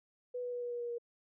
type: tone with pitch steps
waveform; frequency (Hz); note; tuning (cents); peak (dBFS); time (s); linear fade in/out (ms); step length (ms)
sine; 493.9 / 490.5 / 487.1 / 483.7 / 480.4 / 477.1 / 473.8; B4 / B4 / B4 / B4 / B4 / A#4 / A#4; 0 / -12 / -24 / -36 / -48 / +40 / +28; -36; 0.34-0.984; 10; 92
effects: none

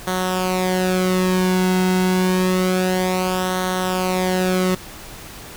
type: tone with flanger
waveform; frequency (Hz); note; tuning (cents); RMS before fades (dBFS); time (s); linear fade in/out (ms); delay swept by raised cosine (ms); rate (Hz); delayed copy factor
sawtooth; 184.4; F#3; -6; -19; 0.07-4.75; 5; 0.4 to 1.7; 0.28; -0.65
effects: pink hiss -37 dBFS RMS until 5.56 s

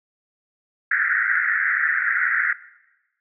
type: band-pass noise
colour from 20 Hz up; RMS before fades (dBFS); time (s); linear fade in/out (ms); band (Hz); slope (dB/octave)
white; -21; 0.91-2.53; 5; 1400 to 2000; 96
effects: noise-tail reverb RT60 1.0 s tail -19 dB re dry

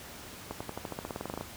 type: accelerating click train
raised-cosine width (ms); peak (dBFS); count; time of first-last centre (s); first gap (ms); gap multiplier
1; -21; 16; 0.51-1.41; 95; 0.93
effects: pink hiss -46 dBFS RMS until 1.56 s + high-pass 60 Hz 12 dB/octave

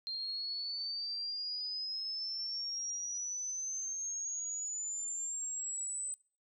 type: exponential sweep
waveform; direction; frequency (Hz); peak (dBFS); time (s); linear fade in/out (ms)
sine; up; 4177 to 8100; -36; 0.07-6.14; 0
effects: noise-tail reverb RT60 0.4 s tail -23 dB re dry

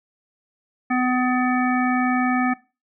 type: harmonic tone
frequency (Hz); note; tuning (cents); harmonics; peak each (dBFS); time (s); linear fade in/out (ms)
251.7; B3; +33; 1 / 3 / 5 / 7 / 9; -20 / -25 / -27 / -28 / -30; 0.9-2.54; 10
effects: noise-tail reverb RT60 0.3 s tail -20 dB re dry

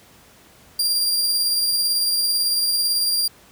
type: tone with tremolo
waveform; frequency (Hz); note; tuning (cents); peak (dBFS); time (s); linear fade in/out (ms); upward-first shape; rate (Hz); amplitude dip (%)
sawtooth; 4769; D8; +26; -14; 0.79-3.28; 5; sine; 18; 25
effects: pink hiss -50 dBFS RMS until 3.51 s + high-pass 60 Hz 12 dB/octave

